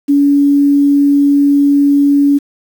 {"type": "tone with quantisation", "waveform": "sine", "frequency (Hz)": 283.9, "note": "C#4", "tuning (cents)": 41, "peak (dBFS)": -6, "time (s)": [0.08, 2.39], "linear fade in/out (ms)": 20, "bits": 6, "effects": []}